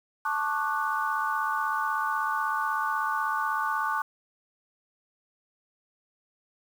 sine chord, D major seventh, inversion second, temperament equal with one note detuned, 880 / 1108.7 / 1184.9 / 1480 Hz, A5 / C#6 / D6 / F#6, 0 / 0 / +15 / 0 cents, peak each -31 dBFS, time 0.25-4.02 s, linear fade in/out 5 ms, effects 8-bit

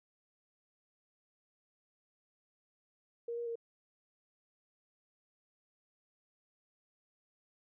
sine tone with pitch steps, 469.2 / 473.2 / 463.8 Hz, A#4 / A#4 / A#4, +11 / +26 / -9 cents, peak -36 dBFS, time 3.28-3.556 s, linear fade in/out 5 ms, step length 92 ms, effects none

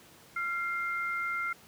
sine tone pair together, 1378.4 / 2108 Hz, F6 / C7, -23 / +12 cents, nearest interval perfect fifth, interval 735 cents, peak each -32 / -34 dBFS, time 0.36-1.53 s, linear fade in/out 5 ms, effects pink hiss -56 dBFS RMS until 1.67 s + high-pass 100 Hz 12 dB/octave

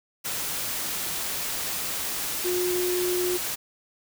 sine tone in noise, 359.2 Hz, F4, 49 cents sharp, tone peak -24 dBFS, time 2.44-3.38 s, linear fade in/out 20 ms, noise white, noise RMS -30 dBFS, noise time 0.24-3.56 s, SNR +3 dB, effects none

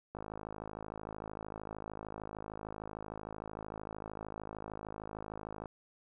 click train, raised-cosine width 1 ms, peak -28 dBFS, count 294, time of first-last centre 0.15-5.658 s, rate 53.2 Hz, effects none

